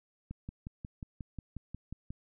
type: click train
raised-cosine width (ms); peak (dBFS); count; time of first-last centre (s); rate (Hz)
5; -28; 11; 0.31-2.105; 5.57
effects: none